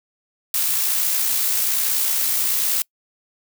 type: noise with amplitude modulation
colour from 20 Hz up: blue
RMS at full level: -19 dBFS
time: 0.54-2.82 s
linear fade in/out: 2 ms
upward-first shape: sine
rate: 61.2 Hz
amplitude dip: 30%
effects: noise-tail reverb RT60 0.1 s tail -26 dB re dry